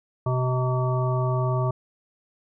harmonic tone with a mistuned harmonic, 127 Hz, B2, 49 cents sharp, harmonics 1 / 3 / 5 / 7 / 9, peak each -22 / -31 / -30 / -34 / -32 dBFS, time 0.26-1.71 s, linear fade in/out 5 ms, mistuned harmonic 7, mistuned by +42 cents, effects none

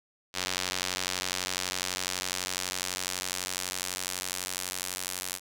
square tone with band-pass filter sweep, 46 Hz, F#1, 9 cents flat, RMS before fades -34 dBFS, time 0.33-5.4 s, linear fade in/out 50 ms, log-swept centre 4900 to 9800 Hz, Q 0.87, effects none

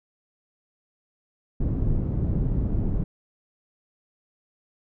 pink low-pass noise, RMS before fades -24 dBFS, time 1.6-3.04 s, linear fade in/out 5 ms, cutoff 210 Hz, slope 12 dB/octave, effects none

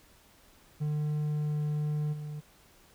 triangle tone with level steps, 150.1 Hz, D3, 38 cents sharp, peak -26 / -34 dBFS, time 0.8-2.41 s, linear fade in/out 20 ms, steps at 2.12 s, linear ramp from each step 20 ms, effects pink hiss -60 dBFS RMS until 2.94 s

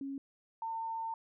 sine tone pair in turn, 274.6 / 903.6 Hz, C#4 / A5, -16 / +46 cents, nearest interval octave + major sixth, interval 2062 cents, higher second, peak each -37 / -35 dBFS, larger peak second, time 0.01-0.18 / 0.62-1.14 s, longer second, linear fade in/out 2 ms, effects none

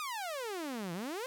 sawtooth exponential two-way sweep, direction down then up, 1263 to 162.8 to 539 Hz, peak -33 dBFS, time 0-1.26 s, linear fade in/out 0 ms, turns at 0.93 s, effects none

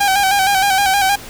sawtooth tone with vibrato, 785 Hz, G5, 2 cents sharp, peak -8 dBFS, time 0-1.16 s, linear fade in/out 10 ms, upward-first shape square, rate 6.4 Hz, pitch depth 48 cents each way, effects pink hiss -34 dBFS RMS until 1.29 s

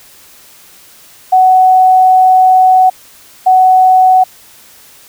sine tone pair in turn, 746 / 746 Hz, F#5 / F#5, +14 / +14 cents, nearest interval unison, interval 0 cents, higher neither, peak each -3 dBFS, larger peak neither, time 1.32-2.9 / 3.46-4.24 s, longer first, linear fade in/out 10 ms, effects white hiss -40 dBFS RMS until 5.08 s

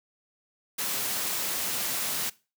white high-pass noise, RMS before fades -30 dBFS, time 0.78-2.3 s, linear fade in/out 10 ms, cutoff 110 Hz, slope 12 dB/octave, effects noise-tail reverb RT60 0.3 s tail -20 dB re dry

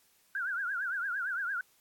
sine tone with vibrato, 1509 Hz, F#6, 34 cents sharp, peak -31 dBFS, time 0.35-1.61 s, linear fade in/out 2 ms, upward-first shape triangle, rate 8.8 Hz, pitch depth 180 cents each way, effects white hiss -67 dBFS RMS until 1.8 s + AAC 64 kbps

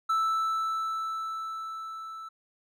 triangle tone with level ramp, 1318.5 Hz, E6, in tune, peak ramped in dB -21 to -37 dBFS, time 0.09-2.29 s, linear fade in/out 10 ms, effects none

